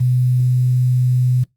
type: tone with quantisation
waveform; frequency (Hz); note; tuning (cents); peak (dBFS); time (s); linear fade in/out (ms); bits
sine; 125.6; B2; +30; -12; 0-1.44; 10; 7
effects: noise-tail reverb RT60 0.2 s tail -25 dB re dry + Opus 32 kbps